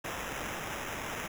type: noise with sample-and-hold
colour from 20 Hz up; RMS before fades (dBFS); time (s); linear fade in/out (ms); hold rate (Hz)
violet; -38; 0.04-1.28; 10; 4410
effects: none